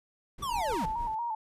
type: noise with tremolo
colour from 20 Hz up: brown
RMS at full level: -41 dBFS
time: 0.38-1.15 s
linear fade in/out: 5 ms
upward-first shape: sine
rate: 6.5 Hz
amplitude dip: 55%
type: linear sweep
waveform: square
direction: down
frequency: 1180 to 127.3 Hz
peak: -32 dBFS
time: 0.42-0.86 s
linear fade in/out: 10 ms
type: tone with vibrato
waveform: sine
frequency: 909 Hz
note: A#5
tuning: 44 cents flat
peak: -30 dBFS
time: 0.49-1.35 s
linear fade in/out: 5 ms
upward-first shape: square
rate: 4.3 Hz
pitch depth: 63 cents each way
effects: resampled to 32000 Hz